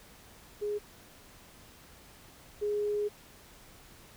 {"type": "tone pair in turn", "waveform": "sine", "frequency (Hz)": [415.3, 415.3], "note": ["G#4", "G#4"], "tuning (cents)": [0, 0], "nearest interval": "unison", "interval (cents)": 0, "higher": "neither", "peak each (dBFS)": [-30, -28], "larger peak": "second", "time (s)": [[0.61, 0.79], [2.61, 3.09]], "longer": "second", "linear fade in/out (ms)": 20, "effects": ["pink hiss -55 dBFS RMS until 4.16 s"]}